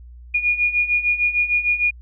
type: beating tone pair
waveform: sine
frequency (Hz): 2435 / 2441.6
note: D#7 / D#7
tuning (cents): -38 / -33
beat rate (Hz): 6.6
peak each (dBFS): -22 / -18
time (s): 0.34-1.91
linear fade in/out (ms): 10
effects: added 60 Hz sine -38 dBFS peak until 2.01 s